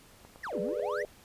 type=click train; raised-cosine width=1 ms; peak=-36 dBFS; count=6; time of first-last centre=0.25-0.796 s; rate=9.16 Hz
type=exponential two-way sweep; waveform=triangle; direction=down then up; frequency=2093 to 169.4 to 2093 Hz; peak=-33 dBFS; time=0.43-1.03 s; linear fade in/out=10 ms; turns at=0.6 s
type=chord; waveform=sine; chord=G# diminished; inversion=none; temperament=equal with one note detuned; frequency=415.3 / 493.9 / 594.2 Hz; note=G#4 / B4 / D5; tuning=0 / 0 / +20 cents; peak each=-35 dBFS; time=0.53-1.05 s; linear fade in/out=2 ms
effects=pink hiss -57 dBFS RMS until 1.24 s + resampled to 32000 Hz